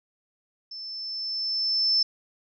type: tone with level ramp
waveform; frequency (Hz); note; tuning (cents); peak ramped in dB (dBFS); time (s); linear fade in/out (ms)
sine; 5290; E8; +5; -36 to -18; 0.71-2.03; 5
effects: none